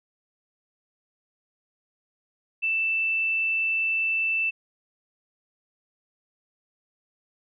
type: tone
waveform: sine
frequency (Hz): 2655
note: E7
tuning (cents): +12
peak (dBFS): -22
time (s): 2.62-4.51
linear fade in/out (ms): 20
effects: none